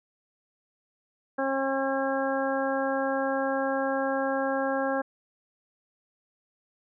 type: harmonic tone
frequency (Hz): 270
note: C#4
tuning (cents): -45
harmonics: 1 / 2 / 3 / 4 / 5 / 6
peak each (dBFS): -31 / -28 / -32 / -36 / -38 / -34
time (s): 1.38-5.02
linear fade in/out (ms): 10
effects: none